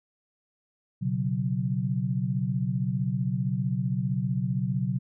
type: chord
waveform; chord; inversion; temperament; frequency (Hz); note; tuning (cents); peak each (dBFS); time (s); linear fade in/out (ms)
sine; B suspended second; none; just; 123.47 / 138.9 / 185.21; B2 / C#3 / F#3; 0 / +4 / +2; -29; 1.01-4.99; 20
effects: none